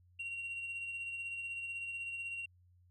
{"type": "tone with tremolo", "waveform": "sine", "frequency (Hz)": 2751, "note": "F7", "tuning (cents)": -27, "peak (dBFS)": -35, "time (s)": [0.19, 2.46], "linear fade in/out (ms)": 10, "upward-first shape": "sine", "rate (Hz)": 16, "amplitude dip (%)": 45, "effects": ["tanh soft clip ceiling -37 dBFS", "added 89 Hz sine -63 dBFS peak until 2.9 s"]}